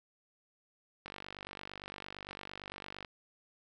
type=click train; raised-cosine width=0.3 ms; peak=-27 dBFS; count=98; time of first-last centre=1.06-3.048 s; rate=48.8 Hz; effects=none